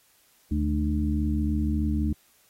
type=harmonic tone with a mistuned harmonic; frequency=74.9 Hz; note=D2; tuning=35 cents sharp; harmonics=1 / 2 / 3 / 4; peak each=-25 / -35 / -28 / -30 dBFS; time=0.51-2.13 s; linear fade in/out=5 ms; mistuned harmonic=3; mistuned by=-67 cents; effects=white hiss -62 dBFS RMS until 2.49 s + AAC 48 kbps